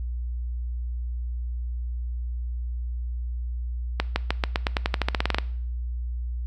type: accelerating click train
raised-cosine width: 0.3 ms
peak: -6 dBFS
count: 17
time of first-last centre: 4-5.385 s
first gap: 160 ms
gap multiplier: 0.91
effects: noise-tail reverb RT60 0.6 s tail -20 dB re dry + added 60 Hz sine -27 dBFS peak until 6.46 s